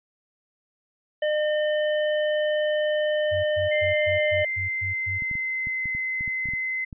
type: tone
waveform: square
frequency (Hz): 606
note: D#5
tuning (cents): -46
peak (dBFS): -22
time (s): 1.22-4.45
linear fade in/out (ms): 5
type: tone bursts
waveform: sine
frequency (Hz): 93.9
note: F#2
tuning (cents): +26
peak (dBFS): -30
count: 8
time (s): 3.31-5.19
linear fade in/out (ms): 20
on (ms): 130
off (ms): 120
type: tone with pitch glide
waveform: sine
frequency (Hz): 2092 to 2053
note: C7 to C7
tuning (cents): -1 to -33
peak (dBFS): -25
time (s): 3.71-6.85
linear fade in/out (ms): 10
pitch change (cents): -32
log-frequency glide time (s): 4.15-5.88
type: clicks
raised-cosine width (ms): 5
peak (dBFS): -26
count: 12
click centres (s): 5.222 / 5.313 / 5.354 / 5.671 / 5.857 / 5.95 / 6.209 / 6.278 / 6.457 / 6.488 / 6.536 / 6.928
effects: resampled to 8000 Hz